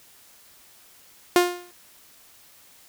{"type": "tone with exponential decay", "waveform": "sawtooth", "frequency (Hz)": 354.2, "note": "F4", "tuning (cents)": 24, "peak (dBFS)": -8, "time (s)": [1.36, 1.71], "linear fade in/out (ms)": 1, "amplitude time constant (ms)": 75, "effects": ["white hiss -53 dBFS RMS until 2.88 s"]}